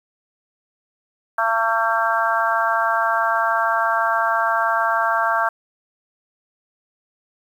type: harmonic tone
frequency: 226.2 Hz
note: A3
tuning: 48 cents sharp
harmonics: 3 / 4 / 5 / 6 / 7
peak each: -23 / -23 / -23 / -23 / -23 dBFS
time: 1.38-5.49 s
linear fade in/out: 5 ms
effects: 8-bit